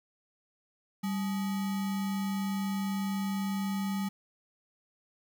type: tone with sample-and-hold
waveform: sine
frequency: 196 Hz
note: G3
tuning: in tune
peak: -29 dBFS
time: 1.03-4.09 s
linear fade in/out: 10 ms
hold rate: 1050 Hz
effects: none